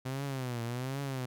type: tone with vibrato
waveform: sawtooth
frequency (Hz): 127.8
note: C3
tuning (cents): -40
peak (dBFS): -30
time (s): 0.05-1.26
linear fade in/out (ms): 10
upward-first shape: triangle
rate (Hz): 1.3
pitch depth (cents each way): 180
effects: none